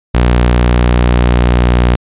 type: tone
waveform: sawtooth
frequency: 60.4 Hz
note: B1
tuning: 38 cents flat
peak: -3 dBFS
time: 0.14-1.96 s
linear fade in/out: 10 ms
effects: resampled to 8000 Hz